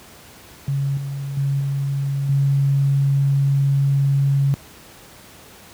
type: tone with level steps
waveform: sine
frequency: 138.7 Hz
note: C#3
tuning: 1 cent sharp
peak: -18 / -24 / -17 / -19 / -14 dBFS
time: 0.68-4.54 s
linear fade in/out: 0 ms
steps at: 0.97 / 1.37 / 1.6 / 2.29 s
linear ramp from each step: 2 ms
effects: pink hiss -44 dBFS RMS until 5.73 s + high-pass 60 Hz 12 dB/octave